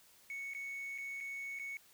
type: tone with dropouts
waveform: triangle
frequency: 2217 Hz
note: C#7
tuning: in tune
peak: -38 dBFS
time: 0.3-1.77 s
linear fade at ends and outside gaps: 1 ms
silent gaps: 0.536-0.548 / 0.979-0.984 / 1.204-1.208 / 1.589-1.596 s
effects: tanh soft clip ceiling -34 dBFS + white hiss -64 dBFS RMS until 1.93 s